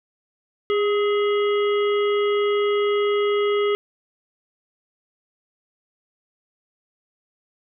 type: harmonic tone with a mistuned harmonic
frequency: 410.9 Hz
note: G#4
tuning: 18 cents flat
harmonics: 1 / 3 / 5 / 7 / 8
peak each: -18 / -28 / -32 / -35 / -36 dBFS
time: 0.7-3.75 s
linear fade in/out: 0 ms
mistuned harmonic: 3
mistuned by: +47 cents
effects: none